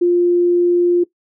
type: tone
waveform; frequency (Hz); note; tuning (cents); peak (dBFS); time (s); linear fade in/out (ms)
sine; 350.6; F4; +7; -10; 0.01-1.04; 10
effects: noise-tail reverb RT60 0.1 s tail -18 dB re dry